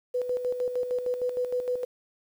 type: tone with tremolo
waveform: sine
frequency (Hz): 496.8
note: B4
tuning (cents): +10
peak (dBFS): -24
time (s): 0.14-1.85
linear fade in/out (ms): 10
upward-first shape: square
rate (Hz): 6.5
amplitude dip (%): 55
effects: 9-bit